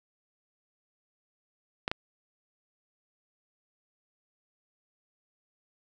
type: clicks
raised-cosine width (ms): 0.3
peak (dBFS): -13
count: 2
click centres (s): 1.879 / 1.915
effects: none